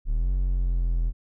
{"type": "linear two-way sweep", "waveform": "triangle", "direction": "up then down", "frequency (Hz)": [33.08, 46.25, 41.16], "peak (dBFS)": -19, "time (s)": [0.05, 1.13], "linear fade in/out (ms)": 50, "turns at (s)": 0.29, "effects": []}